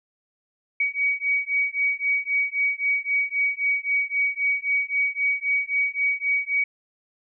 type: beating tone pair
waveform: sine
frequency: 2258 / 2261.8 Hz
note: C#7 / C#7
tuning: +31 / +34 cents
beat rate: 3.8 Hz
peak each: -24 dBFS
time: 0.8-6.64 s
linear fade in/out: 5 ms
effects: none